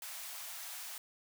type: high-pass noise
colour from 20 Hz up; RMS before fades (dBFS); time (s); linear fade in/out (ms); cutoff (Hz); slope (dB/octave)
white; -45; 0.02-0.98; 2; 620; 48
effects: none